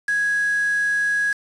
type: tone with quantisation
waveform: sine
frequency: 1661.2 Hz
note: G#6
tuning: in tune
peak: -18 dBFS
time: 0.08-1.33 s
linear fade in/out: 5 ms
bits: 5
effects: resampled to 24000 Hz